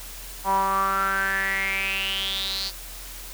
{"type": "tone with band-pass filter sweep", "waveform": "sawtooth", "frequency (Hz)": 193.9, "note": "G3", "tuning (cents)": -19, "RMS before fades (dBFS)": -25, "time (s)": [0.44, 2.72], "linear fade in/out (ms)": 50, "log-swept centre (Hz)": [900, 4600], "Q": 8.2, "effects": ["added 42 Hz sine -40 dBFS peak until 3.33 s", "white hiss -40 dBFS RMS until 3.33 s"]}